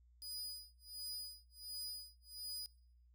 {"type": "tone with tremolo", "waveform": "sawtooth", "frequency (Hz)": 4948, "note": "D#8", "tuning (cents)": -10, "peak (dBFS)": -40, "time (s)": [0.22, 2.66], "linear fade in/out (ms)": 0, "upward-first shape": "sine", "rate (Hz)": 1.4, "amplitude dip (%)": 100, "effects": ["noise-tail reverb RT60 0.7 s tail -24 dB re dry", "added 60 Hz sine -64 dBFS peak until 3.14 s"]}